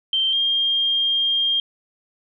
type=tone pair in turn; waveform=sine; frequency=3136 / 3211 Hz; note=G7 / G7; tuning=0 / +41 cents; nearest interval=unison; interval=41 cents; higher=second; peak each=-17 dBFS; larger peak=neither; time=0.13-0.33 / 0.33-1.6 s; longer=second; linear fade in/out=2 ms; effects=none